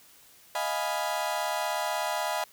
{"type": "chord", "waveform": "35% pulse", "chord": "F half-diminished seventh", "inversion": "third", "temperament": "equal", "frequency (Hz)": [622.3, 698.5, 830.6, 987.8], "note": ["Eb5", "F5", "Ab5", "Cb6"], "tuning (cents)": [0, 0, 0, 0], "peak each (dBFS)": -32, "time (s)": [0.55, 2.44], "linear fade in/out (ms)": 2, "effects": ["white hiss -56 dBFS RMS until 2.52 s"]}